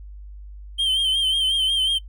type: tone with vibrato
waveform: triangle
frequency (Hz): 3136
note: G7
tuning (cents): 0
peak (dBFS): -16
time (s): 0.78-1.99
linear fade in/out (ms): 20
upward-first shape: sine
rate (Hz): 5.5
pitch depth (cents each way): 53
effects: noise-tail reverb RT60 0.1 s tail -21 dB re dry + added 50 Hz sine -36 dBFS peak until 2.08 s